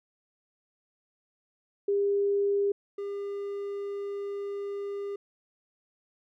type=tone pair in turn; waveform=sine / triangle; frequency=402.1 / 402.1 Hz; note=G4 / G4; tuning=+44 / +44 cents; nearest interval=unison; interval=0 cents; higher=neither; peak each=-23 / -30 dBFS; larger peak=first; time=1.88-2.72 / 2.98-5.16 s; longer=second; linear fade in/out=5 ms; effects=none